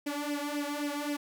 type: tone with flanger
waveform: sawtooth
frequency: 291.1 Hz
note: D4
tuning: 15 cents flat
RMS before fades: -34 dBFS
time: 0.06-1.17 s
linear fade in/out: 10 ms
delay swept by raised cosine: 0.36 to 2.56 ms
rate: 3.8 Hz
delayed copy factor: +0.75
effects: none